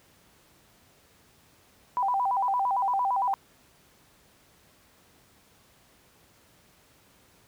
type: tone with vibrato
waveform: sine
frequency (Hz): 880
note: A5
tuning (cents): 0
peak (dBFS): -23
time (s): 1.97-3.34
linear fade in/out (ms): 0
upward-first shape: square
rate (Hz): 8.8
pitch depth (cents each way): 200
effects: pink hiss -60 dBFS RMS until 7.47 s + high-pass 60 Hz 12 dB/octave